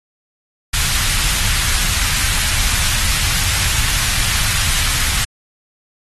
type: band-stop noise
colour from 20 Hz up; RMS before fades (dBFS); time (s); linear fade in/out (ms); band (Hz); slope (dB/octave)
pink; -17; 0.73-5.25; 10; 100 to 1600; 12
effects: AAC 32 kbps